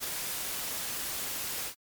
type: noise with ADSR envelope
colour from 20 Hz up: white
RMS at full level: -32 dBFS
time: 0-1.75 s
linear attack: 40 ms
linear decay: 5 ms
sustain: -3 dB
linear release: 92 ms
effects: MP3 96 kbps